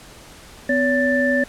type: tone cluster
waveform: sine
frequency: 252.9 / 566 / 1768 Hz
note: B3 / C#5 / A6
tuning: +41 / +36 / +8 cents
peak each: -20 dBFS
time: 0.69-1.44 s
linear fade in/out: 5 ms
effects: pink hiss -43 dBFS RMS until 1.48 s + low-pass 11000 Hz 12 dB/octave